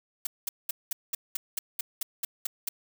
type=noise bursts; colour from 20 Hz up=blue; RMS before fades=-30 dBFS; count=12; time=0.25-2.69 s; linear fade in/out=5 ms; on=20 ms; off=200 ms; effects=none